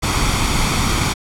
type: noise with comb filter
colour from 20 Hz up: pink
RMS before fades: -17 dBFS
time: 0.02-1.14 s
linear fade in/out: 20 ms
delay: 0.88 ms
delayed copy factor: +0.5
effects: low-pass 9000 Hz 12 dB/octave